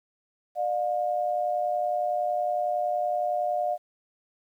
sine tone pair together, 602.2 / 713 Hz, D5 / F5, +43 / +36 cents, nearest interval minor third, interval 293 cents, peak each -28 / -26 dBFS, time 0.55-3.78 s, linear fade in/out 50 ms, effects 10-bit

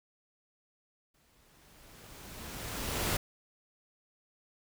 pink noise with exponential growth, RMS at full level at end -30 dBFS, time 1.14-3.17 s, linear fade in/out 5 ms, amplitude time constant 440 ms, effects none

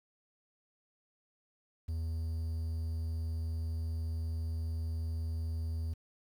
triangle tone with quantisation, 81.3 Hz, E2, 23 cents flat, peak -31 dBFS, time 1.88-5.94 s, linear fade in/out 10 ms, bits 10, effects none

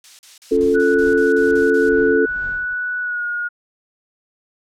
violet noise bursts, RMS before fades -29 dBFS, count 10, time 0.04-1.891 s, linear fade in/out 2 ms, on 150 ms, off 39 ms
sine chord, Db augmented, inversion none, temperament equal with one note detuned, 275.4 / 349.2 / 440 Hz, Db4 / F4 / A4, -11 / 0 / 0 cents, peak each -19 / -20 / -14 dBFS, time 0.51-2.26 s, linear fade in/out 10 ms
brown noise with tremolo, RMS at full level -34 dBFS, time 0.52-2.74 s, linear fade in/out 10 ms, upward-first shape triangle, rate 2.2 Hz, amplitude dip 95%
sine tone with pitch glide, 1477 to 1436.6 Hz, F#6 to F6, -3 to +48 cents, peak -20 dBFS, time 0.74-3.49 s, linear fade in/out 20 ms, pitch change -49 cents, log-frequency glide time 3.01-3.25 s
effects low-pass 5000 Hz 12 dB/octave

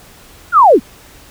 sine linear sweep, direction down, 1470 to 185 Hz, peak -3 dBFS, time 0.52-0.8 s, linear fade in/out 50 ms, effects pink hiss -41 dBFS RMS until 1.3 s

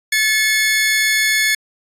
sawtooth tone pair together, 1733 / 2183 Hz, A6 / C#7, -27 / -27 cents, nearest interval major third, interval 400 cents, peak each -13 dBFS, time 0.12-1.55 s, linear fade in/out 5 ms, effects resampled to 32000 Hz

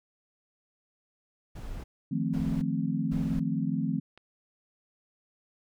brown noise bursts, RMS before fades -38 dBFS, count 3, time 1.55-3.4 s, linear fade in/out 10 ms, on 290 ms, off 490 ms
sine chord, F dominant seventh, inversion third, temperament equal, 155.56 / 174.61 / 220 / 261.6 Hz, Eb3 / F3 / A3 / C4, 0 / 0 / 0 / 0 cents, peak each -32 dBFS, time 2.11-4 s, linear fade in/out 10 ms
click, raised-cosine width 0.3 ms, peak -35 dBFS, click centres 4.176 s
effects none

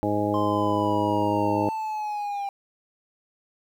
harmonic tone, 103.83 Hz, G#2, in tune, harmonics 1 / 2 / 3 / 4 / 5 / 6 / 8, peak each -31 / -32 / -26 / -32 / -30 / -30 / -29 dBFS, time 0.03-1.69 s, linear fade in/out 0 ms
triangle linear sweep, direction down, 1046.5 to 794 Hz, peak -25 dBFS, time 0.34-2.49 s, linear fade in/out 2 ms
effects 9-bit

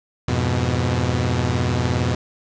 sawtooth chord, F diminished, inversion none, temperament equal with one note detuned, 86.65 / 103.83 / 123.47 Hz, F2 / Ab2 / Cb3, -13 / 0 / 0 cents, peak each -19 / -22 / -17 dBFS, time 0.28-2.15 s, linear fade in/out 5 ms, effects resampled to 16000 Hz + 7-bit

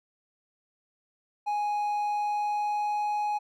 triangle tone with pitch glide, 830.6 to 835.4 Hz, G#5 to G#5, 0 to +10 cents, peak -24 dBFS, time 1.46-3.39 s, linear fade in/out 20 ms, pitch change +10 cents, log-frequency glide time 2.01-3.07 s, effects none

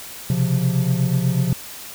triangle tone cluster, 128.6 / 136.8 / 175.9 Hz, C3 / C#3 / F3, -30 / -23 / +13 cents, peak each -19 dBFS, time 0.3-1.53 s, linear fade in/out 2 ms, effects white hiss -36 dBFS RMS until 1.94 s

